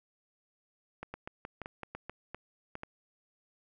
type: clicks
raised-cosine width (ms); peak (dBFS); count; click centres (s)
0.5; -25; 12; 1.03 / 1.14 / 1.275 / 1.451 / 1.617 / 1.659 / 1.833 / 1.95 / 2.096 / 2.346 / 2.754 / 2.834
effects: none